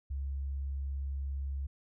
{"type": "tone", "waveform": "sine", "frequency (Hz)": 68.7, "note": "C#2", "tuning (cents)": -15, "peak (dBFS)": -33, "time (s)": [0.1, 1.67], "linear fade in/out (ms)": 10, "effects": []}